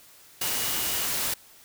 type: tone in noise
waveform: sine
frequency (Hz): 2895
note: F#7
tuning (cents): -38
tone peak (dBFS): -38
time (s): 0.41-1.06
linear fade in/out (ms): 5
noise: white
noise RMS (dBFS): -28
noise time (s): 0.41-1.34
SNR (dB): -13
effects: white hiss -53 dBFS RMS until 1.64 s